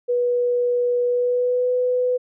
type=tone with pitch glide; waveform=sine; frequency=487.8 to 498.9 Hz; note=B4 to B4; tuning=-21 to +17 cents; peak=-17 dBFS; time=0.08-2.18 s; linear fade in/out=20 ms; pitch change=+38 cents; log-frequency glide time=1.05-1.72 s; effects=none